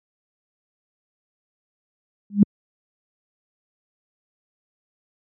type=tone with exponential growth; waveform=sine; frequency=203.2 Hz; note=G#3; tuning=38 cents flat; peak=-5 dBFS; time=2.3-2.43 s; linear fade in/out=2 ms; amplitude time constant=28 ms; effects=high-pass 100 Hz 12 dB/octave